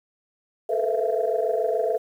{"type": "tone cluster", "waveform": "sine", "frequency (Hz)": [432.6, 452.4, 498.5, 651, 678], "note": ["A4", "A4", "B4", "E5", "E5"], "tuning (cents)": [-29, 48, 16, -22, 49], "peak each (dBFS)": -27, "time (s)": [0.69, 1.98], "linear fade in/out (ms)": 10, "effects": ["tanh soft clip ceiling -11 dBFS", "9-bit"]}